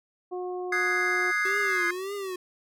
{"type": "harmonic tone", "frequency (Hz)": 362.2, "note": "F#4", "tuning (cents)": -37, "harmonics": [1, 2, 3], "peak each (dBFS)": [-31, -37, -45], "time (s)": [0.31, 1.32], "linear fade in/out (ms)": 20}
{"type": "chord", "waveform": "triangle", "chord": "Ab dominant seventh", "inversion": "second", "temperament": "equal", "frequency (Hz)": [1244.5, 1480, 1661.2, 2093], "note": ["Eb6", "Gb6", "Ab6", "C7"], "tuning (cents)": [0, 0, 0, 0], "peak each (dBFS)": [-30, -31, -26, -26], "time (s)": [0.72, 1.91], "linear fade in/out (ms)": 5}
{"type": "tone with vibrato", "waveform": "square", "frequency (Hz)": 376.4, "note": "F#4", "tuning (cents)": 30, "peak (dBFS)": -32, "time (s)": [1.45, 2.36], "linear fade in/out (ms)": 5, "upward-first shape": "triangle", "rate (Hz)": 1.8, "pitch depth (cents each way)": 150}
{"effects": []}